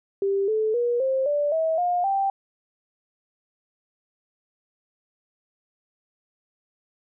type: tone with pitch steps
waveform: sine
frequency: 394.3 / 435 / 479.9 / 529.4 / 584 / 644.3 / 710.7 / 784.1 Hz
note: G4 / A4 / B4 / C5 / D5 / E5 / F5 / G5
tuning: +10 / -20 / -50 / +20 / -10 / -40 / +30 / 0 cents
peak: -20 dBFS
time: 0.22-2.3 s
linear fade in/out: 2 ms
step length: 260 ms
effects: none